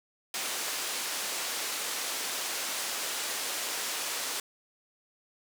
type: band-pass noise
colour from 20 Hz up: white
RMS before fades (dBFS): -34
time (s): 0.34-4.4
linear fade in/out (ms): 2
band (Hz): 340 to 8800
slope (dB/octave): 12
effects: none